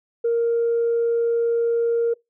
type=tone; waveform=sine; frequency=466.2 Hz; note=A#4; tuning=in tune; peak=-16 dBFS; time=0.24-2.14 s; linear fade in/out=10 ms; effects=noise-tail reverb RT60 0.2 s tail -25 dB re dry + tanh soft clip ceiling -14 dBFS